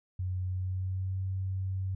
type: tone with pitch glide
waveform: sine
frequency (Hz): 92 to 94.86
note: F#2 to F#2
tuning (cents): -9 to +44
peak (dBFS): -30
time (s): 0.19-1.95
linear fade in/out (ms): 5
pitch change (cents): +53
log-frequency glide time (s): 0.44-1.21
effects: none

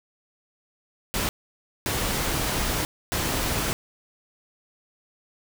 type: noise bursts at uneven times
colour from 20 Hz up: pink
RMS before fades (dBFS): -26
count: 3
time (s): 1.14-1.29 / 1.86-2.85 / 3.12-3.73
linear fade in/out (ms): 0
effects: none

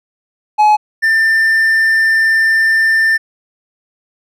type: tone pair in turn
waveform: triangle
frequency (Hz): 847 / 1789.6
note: G#5 / A6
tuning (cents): +34 / +29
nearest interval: octave + minor second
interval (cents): 1295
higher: second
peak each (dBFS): -4 / -7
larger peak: first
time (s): 0.58-0.77 / 1.02-3.18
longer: second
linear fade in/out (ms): 20
effects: none

